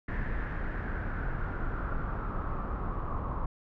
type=noise with low-pass filter sweep; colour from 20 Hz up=brown; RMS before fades=-33 dBFS; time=0.08-3.46 s; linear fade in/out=5 ms; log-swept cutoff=1800 to 1100 Hz; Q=5.1; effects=none